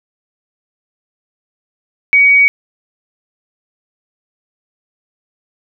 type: tone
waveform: sine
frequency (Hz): 2255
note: C#7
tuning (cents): +29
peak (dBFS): -5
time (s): 2.13-2.48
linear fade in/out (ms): 0
effects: none